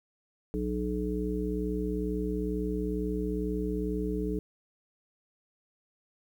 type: harmonic tone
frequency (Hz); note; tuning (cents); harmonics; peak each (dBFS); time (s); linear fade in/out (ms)
61.1; B1; -18; 1 / 3 / 5 / 7; -34 / -34 / -34 / -34; 0.54-4.39; 0
effects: 10-bit